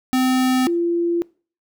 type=tone pair in turn; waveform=square / sine; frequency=257.1 / 342.4 Hz; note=C4 / F4; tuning=-30 / -34 cents; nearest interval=perfect fourth; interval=496 cents; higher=second; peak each=-16 / -17 dBFS; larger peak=first; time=0.13-0.67 / 0.67-1.22 s; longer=second; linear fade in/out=0 ms; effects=noise-tail reverb RT60 0.4 s tail -23 dB re dry